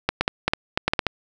clicks, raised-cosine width 0.3 ms, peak -3 dBFS, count 10, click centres 0.09 / 0.21 / 0.279 / 0.48 / 0.535 / 0.775 / 0.88 / 0.935 / 0.992 / 1.067 s, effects none

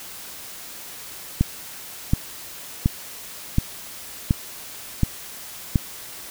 click train, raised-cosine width 5 ms, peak -4 dBFS, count 7, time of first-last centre 1.41-5.758 s, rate 1.38 Hz, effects white hiss -38 dBFS RMS until 6.3 s

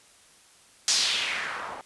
blue noise with low-pass filter sweep, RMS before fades -28 dBFS, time 0.88-1.81 s, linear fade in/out 0 ms, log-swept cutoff 6000 to 790 Hz, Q 2.3, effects white hiss -56 dBFS RMS until 1.85 s + resampled to 24000 Hz

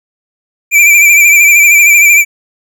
square tone with vibrato, 2350 Hz, D7, 1 cent sharp, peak -3 dBFS, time 0.71-2.25 s, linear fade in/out 50 ms, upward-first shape sine, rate 13 Hz, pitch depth 46 cents each way, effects none

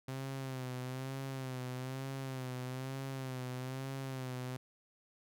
sawtooth tone with vibrato, 130.81 Hz, C3, in tune, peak -35 dBFS, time 0.08-4.57 s, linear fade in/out 5 ms, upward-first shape sine, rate 1.1 Hz, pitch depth 57 cents each way, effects none

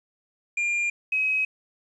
triangle / sine tone pair in turn, 2400 / 2543 Hz, D7 / D#7, +37 / +37 cents, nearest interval minor second, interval 100 cents, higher second, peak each -21 dBFS, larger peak neither, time 0.57-0.9 / 1.12-1.45 s, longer neither, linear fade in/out 5 ms, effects resampled to 24000 Hz + 9-bit

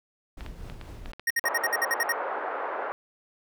brown noise with tremolo, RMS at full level -38 dBFS, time 0.37-1.12 s, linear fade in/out 5 ms, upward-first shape triangle, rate 4.2 Hz, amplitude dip 45%
clicks, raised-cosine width 0.3 ms, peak -25 dBFS, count 10, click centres 0.408 / 0.463 / 0.699 / 0.813 / 1.059 / 1.134 / 1.196 / 1.297 / 1.391 / 1.642 s
square tone bursts, 1864.7 Hz, A#6, in tune, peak -23 dBFS, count 10, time 1.27-2.124 s, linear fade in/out 5 ms, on 35 ms, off 56 ms
pink band-pass noise, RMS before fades -32 dBFS, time 1.44-2.92 s, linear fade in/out 0 ms, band 490 to 1500 Hz, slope 24 dB/octave
effects none

